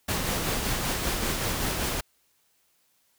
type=noise with tremolo; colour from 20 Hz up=pink; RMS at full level=-27 dBFS; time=0.08-2.01 s; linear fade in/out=10 ms; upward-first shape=sine; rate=5.2 Hz; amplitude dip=30%; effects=white hiss -68 dBFS RMS until 3.18 s